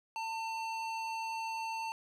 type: tone with band-pass filter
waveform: square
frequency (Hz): 898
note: A5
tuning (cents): +35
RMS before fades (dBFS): -38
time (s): 0.16-1.92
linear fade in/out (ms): 0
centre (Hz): 2000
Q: 0.62
effects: none